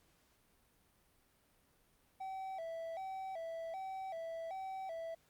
triangle tone with vibrato, 710 Hz, F5, 28 cents sharp, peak -39 dBFS, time 2.2-5.15 s, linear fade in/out 10 ms, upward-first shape square, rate 1.3 Hz, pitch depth 130 cents each way, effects pink hiss -72 dBFS RMS until 5.29 s + Opus 48 kbps

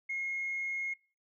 sine tone, 2155 Hz, C#7, 49 cents flat, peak -32 dBFS, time 0.09-0.94 s, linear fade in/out 10 ms, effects noise-tail reverb RT60 0.4 s tail -23 dB re dry + tanh soft clip ceiling -28 dBFS

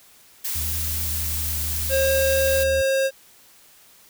blue noise, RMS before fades -27 dBFS, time 0.44-2.64 s, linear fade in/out 10 ms
triangle tone with pitch glide, 78.5 to 77.29 Hz, D#2 to D#2, +16 to -11 cents, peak -26 dBFS, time 0.55-2.82 s, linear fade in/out 10 ms, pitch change -27 cents, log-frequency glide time 0.72-1.79 s
square tone, 537 Hz, C5, 45 cents sharp, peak -19 dBFS, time 1.89-3.11 s, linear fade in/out 50 ms
effects white hiss -52 dBFS RMS until 4.09 s

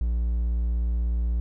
triangle tone, 58.27 Hz, A#1, in tune, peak -20 dBFS, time 0.01-1.4 s, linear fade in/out 0 ms, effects none

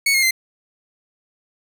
sawtooth tone with pitch steps, 2217 / 2145 / 2076 Hz, C#7 / C7 / C7, 0 / +42 / -14 cents, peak -11 dBFS, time 0.06-0.309 s, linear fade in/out 5 ms, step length 83 ms, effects none

